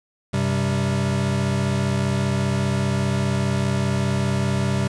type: tone cluster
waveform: square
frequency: 95.2 / 130.3 / 195.3 Hz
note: F#2 / C3 / G3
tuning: +50 / -7 / -6 cents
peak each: -27 / -23 / -25 dBFS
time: 0.33-4.88 s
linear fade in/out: 10 ms
effects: resampled to 22050 Hz + 8-bit